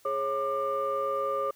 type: tone cluster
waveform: sine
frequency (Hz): 416.6 / 546 / 1193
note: G#4 / C#5 / D6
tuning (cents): +5 / -26 / +27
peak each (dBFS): -34 / -29 / -29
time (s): 0.05-1.51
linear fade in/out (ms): 5
effects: tanh soft clip ceiling -20 dBFS + white hiss -61 dBFS RMS until 1.55 s